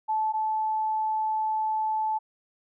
sine tone pair in turn, 870 / 870 Hz, A5 / A5, -20 / -20 cents, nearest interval unison, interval 0 cents, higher neither, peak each -23 / -24 dBFS, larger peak first, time 0.08-0.33 / 0.33-2.19 s, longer second, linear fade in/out 20 ms, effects none

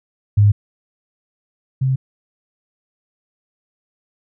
sine tone pair in turn, 103 / 131.96 Hz, G#2 / C3, -14 / +15 cents, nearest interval major third, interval 429 cents, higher second, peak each -8 / -14 dBFS, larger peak first, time 0.37-0.52 / 1.81-1.96 s, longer neither, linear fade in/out 10 ms, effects none

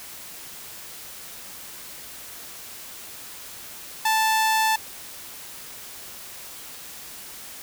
sawtooth tone, 880 Hz, A5, in tune, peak -15 dBFS, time 4.05-4.76 s, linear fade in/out 5 ms, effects white hiss -40 dBFS RMS until 7.62 s

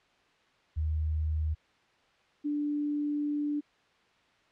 sine tone pair in turn, 77.78 / 293.7 Hz, D#2 / D4, 0 / 0 cents, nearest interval octave + major seventh, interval 2300 cents, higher second, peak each -27 / -28 dBFS, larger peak first, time 0.76-1.55 / 2.44-3.61 s, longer second, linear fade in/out 20 ms, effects white hiss -65 dBFS RMS until 4.51 s + low-pass 3000 Hz 12 dB/octave

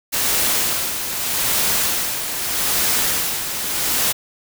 white noise with tremolo, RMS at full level -18 dBFS, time 0.12-4.13 s, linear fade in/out 20 ms, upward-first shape sine, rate 0.81 Hz, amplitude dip 55%, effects none

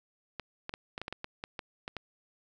clicks, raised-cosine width 0.3 ms, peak -21 dBFS, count 12, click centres 0.397 / 0.694 / 0.739 / 0.979 / 1.016 / 1.081 / 1.126 / 1.244 / 1.439 / 1.592 / 1.879 / 1.967 s, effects none

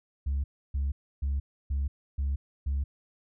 sine tone bursts, 69.3 Hz, C#2, in tune, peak -24 dBFS, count 6, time 0.26-2.84 s, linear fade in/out 10 ms, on 180 ms, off 300 ms, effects tanh soft clip ceiling -24 dBFS

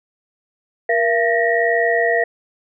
sine tone cluster, 471.7 / 677 / 1827 / 1908 Hz, A#4 / E5 / A#6 / A#6, +20 / +46 / -35 / +40 cents, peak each -19 / -18 / -23 / -20 dBFS, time 0.89-2.24 s, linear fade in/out 5 ms, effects none

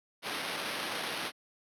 violet noise with sample-and-hold, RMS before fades -36 dBFS, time 0.22-1.32 s, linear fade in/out 50 ms, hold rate 7350 Hz, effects high-pass 200 Hz 12 dB/octave + low-pass 12000 Hz 12 dB/octave

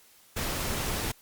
pink noise, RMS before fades -31 dBFS, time 0.36-1.12 s, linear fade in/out 10 ms, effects white hiss -58 dBFS RMS until 1.21 s + Opus 48 kbps

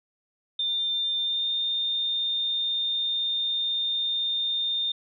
sine tone with pitch glide, 3598 to 3629 Hz, A7 to A#7, +38 to -47 cents, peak -24 dBFS, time 0.59-4.92 s, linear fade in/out 5 ms, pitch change +15 cents, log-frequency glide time 1.2-1.46 s, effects none

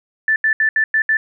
sine tone bursts at uneven times, 1760 Hz, A6, in tune, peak -12 dBFS, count 6, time 0.28-0.36 / 0.44-0.53 / 0.6-0.69 / 0.76-0.84 / 0.94-1.02 / 1.09-1.17 s, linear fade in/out 2 ms, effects none

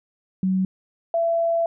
sine tone pair in turn, 188.1 / 670.3 Hz, F#3 / E5, +29 / +29 cents, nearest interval octave + minor seventh, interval 2200 cents, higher second, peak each -18 dBFS, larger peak neither, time 0.43-0.65 / 1.14-1.66 s, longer second, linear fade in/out 2 ms, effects none

